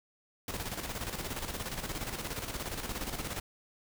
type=noise with tremolo; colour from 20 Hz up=pink; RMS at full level=-36 dBFS; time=0.48-3.4 s; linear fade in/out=2 ms; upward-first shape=square; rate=17 Hz; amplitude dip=55%; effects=none